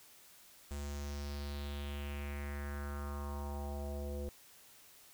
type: tone with low-pass filter sweep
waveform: square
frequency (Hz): 71.8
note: D2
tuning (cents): -39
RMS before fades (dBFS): -41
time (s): 0.71-4.29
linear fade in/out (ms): 0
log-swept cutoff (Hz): 8200 to 480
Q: 3.5
effects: white hiss -60 dBFS RMS until 5.13 s